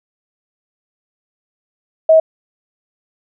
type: tone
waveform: sine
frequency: 640 Hz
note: D#5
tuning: 49 cents sharp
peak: -5 dBFS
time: 2.09-2.2 s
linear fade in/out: 5 ms
effects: none